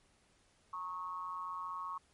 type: tone with amplitude modulation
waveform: sine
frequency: 1100 Hz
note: C#6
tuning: 14 cents flat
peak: -35 dBFS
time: 0.73-1.98 s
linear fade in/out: 5 ms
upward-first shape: sine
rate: 175 Hz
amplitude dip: 80%
effects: pink hiss -70 dBFS RMS until 2.13 s + MP3 48 kbps